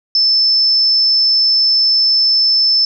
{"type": "tone", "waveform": "sine", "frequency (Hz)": 5274, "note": "E8", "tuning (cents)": 0, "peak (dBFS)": -9, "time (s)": [0.15, 2.85], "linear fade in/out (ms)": 2, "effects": []}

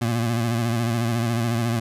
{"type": "tone with vibrato", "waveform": "25% pulse", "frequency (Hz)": 116.54, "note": "A#2", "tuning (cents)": 0, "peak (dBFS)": -17, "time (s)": [0.01, 1.8], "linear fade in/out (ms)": 10, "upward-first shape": "sine", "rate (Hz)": 14, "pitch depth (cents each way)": 60, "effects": ["resampled to 32000 Hz"]}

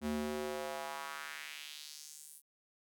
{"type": "tone with high-pass filter sweep", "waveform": "square", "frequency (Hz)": 75, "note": "D2", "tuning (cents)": 37, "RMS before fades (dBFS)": -42, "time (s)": [0.01, 2.42], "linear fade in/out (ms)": 50, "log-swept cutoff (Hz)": [180, 11000], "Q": 2, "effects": []}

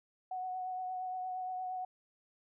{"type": "tone with vibrato", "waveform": "sine", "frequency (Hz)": 740, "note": "F#5", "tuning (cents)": 0, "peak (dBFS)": -36, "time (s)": [0.31, 1.85], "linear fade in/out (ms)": 5, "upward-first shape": "triangle", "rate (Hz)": 8.6, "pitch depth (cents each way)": 22, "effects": []}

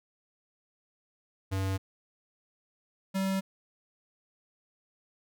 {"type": "tone pair in turn", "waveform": "square", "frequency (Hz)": [96, 192.35], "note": ["G2", "G3"], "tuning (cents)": [-36, -33], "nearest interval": "octave", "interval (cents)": 1203, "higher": "second", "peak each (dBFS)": [-29, -28], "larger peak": "second", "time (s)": [[1.51, 1.78], [3.14, 3.41]], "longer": "neither", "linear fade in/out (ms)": 20, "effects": []}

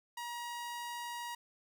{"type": "tone", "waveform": "sawtooth", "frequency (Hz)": 953, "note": "A#5", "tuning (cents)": 38, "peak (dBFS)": -36, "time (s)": [0.17, 1.35], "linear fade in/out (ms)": 5, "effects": []}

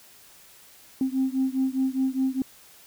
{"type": "beating tone pair", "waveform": "sine", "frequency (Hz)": [261.6, 266.5], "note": ["C4", "C4"], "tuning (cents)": [0, 32], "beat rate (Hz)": 4.9, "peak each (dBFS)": [-24, -25], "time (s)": [1.01, 2.42], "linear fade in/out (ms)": 2, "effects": ["tanh soft clip ceiling -16 dBFS", "white hiss -52 dBFS RMS until 2.86 s"]}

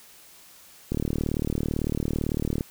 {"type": "click train", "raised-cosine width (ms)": 3, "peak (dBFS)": -13, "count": 65, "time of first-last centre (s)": [0.92, 2.609], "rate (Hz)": 37.9, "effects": ["white hiss -51 dBFS RMS until 2.7 s"]}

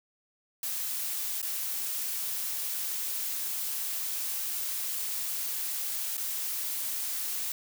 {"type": "noise with dropouts", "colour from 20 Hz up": "blue", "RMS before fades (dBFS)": -33, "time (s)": [0.63, 7.52], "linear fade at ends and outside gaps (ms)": 2, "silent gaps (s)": [[1.417, 1.427], [6.17, 6.177]], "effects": []}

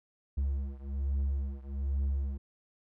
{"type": "beating tone pair", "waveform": "triangle", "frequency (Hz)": [68.3, 69.5], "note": ["C#2", "C#2"], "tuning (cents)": [-25, 5], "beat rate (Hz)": 1.2, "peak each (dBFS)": [-30, -32], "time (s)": [0.37, 2.38], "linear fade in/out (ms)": 10, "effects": []}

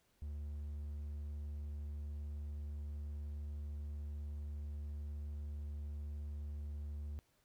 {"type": "tone", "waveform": "triangle", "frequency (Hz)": 73.42, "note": "D2", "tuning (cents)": 0, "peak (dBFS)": -39, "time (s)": [0.22, 7.19], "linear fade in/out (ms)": 0, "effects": ["pink hiss -75 dBFS RMS until 7.44 s"]}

